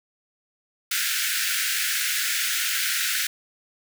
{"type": "high-pass noise", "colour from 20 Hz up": "pink", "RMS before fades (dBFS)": -25, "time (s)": [0.91, 3.27], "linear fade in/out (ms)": 5, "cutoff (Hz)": 1400, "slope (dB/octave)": 96, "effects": []}